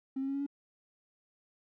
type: tone with pitch steps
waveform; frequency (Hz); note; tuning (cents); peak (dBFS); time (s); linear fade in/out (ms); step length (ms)
triangle; 266.5 / 270.5 / 274.6 / 278.8 / 283; C4 / C#4 / C#4 / C#4 / C#4; +32 / -42 / -16 / +10 / +36; -28; 0.16-0.465; 10; 61
effects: tanh soft clip ceiling -29 dBFS